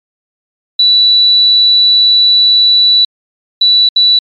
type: tone bursts at uneven times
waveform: sine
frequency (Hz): 3951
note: B7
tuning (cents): 0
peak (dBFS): -4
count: 3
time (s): 0.79-3.05 / 3.61-3.89 / 3.96-4.19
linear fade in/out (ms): 5
effects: MP3 96 kbps